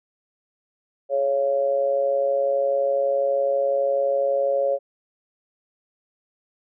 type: tone with amplitude modulation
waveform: sine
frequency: 554.4 Hz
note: C#5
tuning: in tune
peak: -15 dBFS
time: 1.09-4.79 s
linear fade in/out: 50 ms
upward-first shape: sine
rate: 132 Hz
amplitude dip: 75%
effects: none